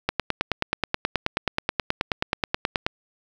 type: click train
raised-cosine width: 0.3 ms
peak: -5 dBFS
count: 27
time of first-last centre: 0.09-2.865 s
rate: 9.37 Hz
effects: 7-bit